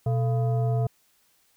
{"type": "tone with frequency modulation", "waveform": "sine", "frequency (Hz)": 123.47, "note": "B2", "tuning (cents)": 0, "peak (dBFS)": -21, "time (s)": [0.06, 0.87], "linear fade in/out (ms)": 5, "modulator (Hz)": 564, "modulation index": 0.54, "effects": ["white hiss -65 dBFS RMS until 1.56 s"]}